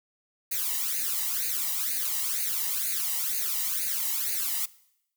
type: noise with flanger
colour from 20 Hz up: blue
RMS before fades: -29 dBFS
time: 0.51-4.66 s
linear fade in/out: 10 ms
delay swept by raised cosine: 0.45 to 1.04 ms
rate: 2.1 Hz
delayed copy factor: +0.9
effects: noise-tail reverb RT60 0.8 s tail -21 dB re dry